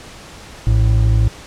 triangle tone pair together, 56.78 / 110 Hz, A#1 / A2, -45 / 0 cents, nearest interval major seventh, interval 1145 cents, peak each -11 dBFS, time 0.67-1.28 s, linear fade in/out 0 ms, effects pink hiss -37 dBFS RMS until 1.46 s + low-pass 8000 Hz 12 dB/octave

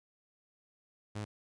sawtooth tone, 105.2 Hz, G#2, 23 cents sharp, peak -33 dBFS, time 1.15-1.25 s, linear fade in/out 10 ms, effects resampled to 22050 Hz + 12-bit

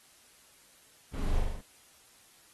brown noise with echo, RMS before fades -35 dBFS, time 1.13-1.41 s, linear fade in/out 10 ms, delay 41 ms, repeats 5, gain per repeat -2 dB, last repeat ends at 1.615 s, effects white hiss -60 dBFS RMS until 2.53 s + AAC 32 kbps

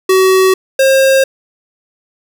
square tone pair in turn, 377.5 / 535.1 Hz, F#4 / C5, +35 / +39 cents, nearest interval tritone, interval 604 cents, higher second, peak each -7 dBFS, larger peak neither, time 0.09-0.54 / 0.79-1.24 s, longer neither, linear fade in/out 5 ms, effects none

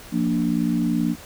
sine chord, Bb major, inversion second, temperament equal, 174.61 / 233.1 / 293.7 Hz, F3 / Bb3 / D4, 0 / 0 / 0 cents, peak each -24 / -22 / -24 dBFS, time 0.11-1.16 s, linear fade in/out 50 ms, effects pink hiss -42 dBFS RMS until 1.25 s

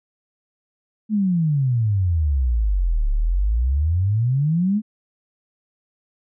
sine exponential two-way sweep, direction down then up, 221.1 to 34.65 to 221.1 Hz, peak -16 dBFS, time 1.09-4.82 s, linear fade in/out 50 ms, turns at 3.1 s, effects none

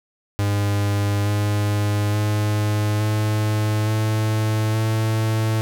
45% pulse tone with pitch steps, 101.9 / 103.56 / 105.25 / 106.97 / 108.71 / 110.48 Hz, G#2 / G#2 / G#2 / A2 / A2 / A2, -32 / -4 / +24 / -48 / -20 / +8 cents, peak -18 dBFS, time 0.39-5.61 s, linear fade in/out 0 ms, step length 870 ms, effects none

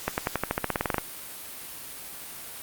accelerating click train, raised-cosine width 0.5 ms, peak -9 dBFS, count 15, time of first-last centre 0.08-0.982 s, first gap 99 ms, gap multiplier 0.93, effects white hiss -40 dBFS RMS until 2.62 s + Opus 48 kbps

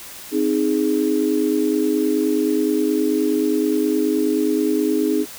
sine chord, Ab major, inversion first, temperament equal, 261.6 / 311.1 / 415.3 Hz, C4 / Eb4 / Ab4, 0 / 0 / 0 cents, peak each -22 / -19 / -21 dBFS, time 0.31-5.26 s, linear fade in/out 50 ms, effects white hiss -37 dBFS RMS until 5.38 s

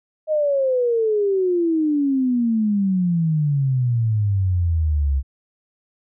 sine exponential sweep, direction down, 630 to 66.1 Hz, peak -16 dBFS, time 0.27-5.23 s, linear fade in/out 50 ms, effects none

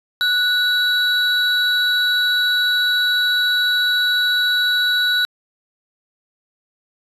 triangle tone pair together, 1476 / 3910 Hz, F#6 / B7, -5 / -18 cents, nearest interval octave + perfect fourth, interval 1687 cents, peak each -16 dBFS, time 0.21-5.25 s, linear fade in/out 0 ms, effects resampled to 32000 Hz

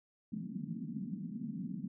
white band-pass noise, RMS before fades -41 dBFS, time 0.32-1.88 s, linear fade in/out 5 ms, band 160 to 240 Hz, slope 48 dB/octave, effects none

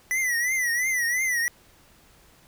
square tone with vibrato, 1975.5 Hz, B6, in tune, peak -23 dBFS, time 0.11-1.48 s, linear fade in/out 0 ms, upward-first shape triangle, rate 2.9 Hz, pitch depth 130 cents each way, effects pink hiss -56 dBFS RMS until 2.47 s

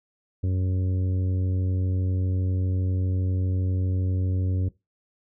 harmonic tone, 92.5 Hz, F#2, in tune, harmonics 1 / 2 / 3 / 4 / 5 / 6, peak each -22 / -36 / -35 / -42 / -42 / -48 dBFS, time 0.43-4.69 s, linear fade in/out 10 ms, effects noise-tail reverb RT60 0.2 s tail -18 dB re dry

